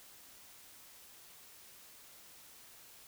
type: silence
effects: white hiss -57 dBFS RMS until 3.07 s